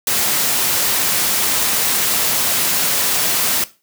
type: noise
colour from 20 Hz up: white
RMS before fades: -17 dBFS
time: 0.07-3.64 s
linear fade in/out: 2 ms
effects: noise-tail reverb RT60 0.3 s tail -17 dB re dry + high-pass 100 Hz 12 dB/octave